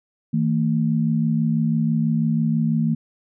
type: tone pair together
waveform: sine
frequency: 160 / 226.1 Hz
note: D#3 / A3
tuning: +49 / +47 cents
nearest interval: tritone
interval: 598 cents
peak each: -20 dBFS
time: 0.33-2.95 s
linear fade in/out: 10 ms
effects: none